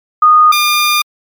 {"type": "tone pair in turn", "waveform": ["sine", "15% pulse"], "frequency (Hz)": [1233, 1205.5], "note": ["D#6", "D6"], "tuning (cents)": [-16, 45], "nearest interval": "unison", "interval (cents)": 39, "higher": "first", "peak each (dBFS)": -3, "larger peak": "neither", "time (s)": [[0.22, 0.52], [0.52, 1.02]], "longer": "second", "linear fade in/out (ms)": 5, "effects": ["MP3 96 kbps"]}